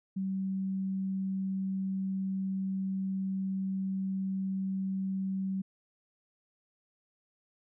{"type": "tone", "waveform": "sine", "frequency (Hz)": 191.5, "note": "G3", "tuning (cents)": -40, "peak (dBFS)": -30, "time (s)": [0.16, 5.62], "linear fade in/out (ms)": 10, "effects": []}